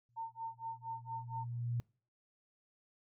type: tone with exponential growth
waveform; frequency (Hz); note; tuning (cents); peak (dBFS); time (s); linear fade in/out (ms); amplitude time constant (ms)
sine; 119.4; A#2; +42; -32; 0.09-1.8; 0; 370
type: tone with tremolo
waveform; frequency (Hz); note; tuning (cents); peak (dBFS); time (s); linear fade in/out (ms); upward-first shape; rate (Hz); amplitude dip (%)
sine; 907; A#5; -48; -37; 0.16-1.45; 20; sine; 4.3; 100
effects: noise-tail reverb RT60 0.4 s tail -25 dB re dry